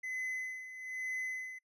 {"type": "tone with tremolo", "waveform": "triangle", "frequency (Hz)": 2029, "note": "B6", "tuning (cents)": 46, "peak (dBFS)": -33, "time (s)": [0.03, 1.59], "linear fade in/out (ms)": 10, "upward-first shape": "sine", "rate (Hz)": 1.1, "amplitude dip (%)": 70, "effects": ["noise-tail reverb RT60 0.1 s tail -23 dB re dry", "resampled to 32000 Hz"]}